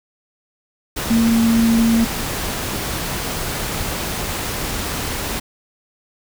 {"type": "tone in noise", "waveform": "sine", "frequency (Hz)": 228.8, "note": "A#3", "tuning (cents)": -32, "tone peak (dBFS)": -12, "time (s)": [1.1, 2.05], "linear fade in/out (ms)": 10, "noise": "pink", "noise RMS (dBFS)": -24, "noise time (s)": [0.96, 5.4], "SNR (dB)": 9, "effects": []}